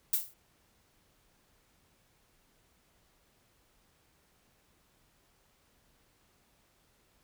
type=noise with exponential decay; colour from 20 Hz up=violet; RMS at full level=-24 dBFS; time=0.13-0.34 s; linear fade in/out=5 ms; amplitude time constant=45 ms; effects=pink hiss -69 dBFS RMS until 7.23 s